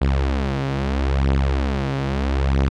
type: beating tone pair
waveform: sawtooth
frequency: 67.6 / 68.37 Hz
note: C#2 / C#2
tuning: -43 / -23 cents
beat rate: 0.77 Hz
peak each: -16 / -18 dBFS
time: 0.01-2.69 s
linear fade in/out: 10 ms
effects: low-pass 4000 Hz 12 dB/octave